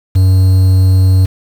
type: tone with quantisation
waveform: triangle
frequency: 93.9 Hz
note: F#2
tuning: 26 cents sharp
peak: -3 dBFS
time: 0.15-1.26 s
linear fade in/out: 10 ms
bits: 5
effects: none